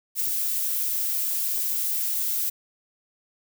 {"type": "noise with ADSR envelope", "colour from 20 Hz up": "violet", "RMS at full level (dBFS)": -24, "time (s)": [0.15, 2.5], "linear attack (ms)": 50, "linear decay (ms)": 13, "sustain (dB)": -2, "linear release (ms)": 10, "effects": []}